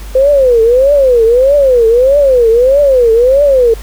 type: tone with vibrato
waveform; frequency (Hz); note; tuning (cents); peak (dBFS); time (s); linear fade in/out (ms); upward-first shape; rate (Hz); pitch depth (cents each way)
sine; 510; C5; -44; -4; 0.15-3.74; 5; triangle; 1.6; 250
effects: added 50 Hz sine -23 dBFS peak until 3.82 s + pink hiss -34 dBFS RMS until 3.82 s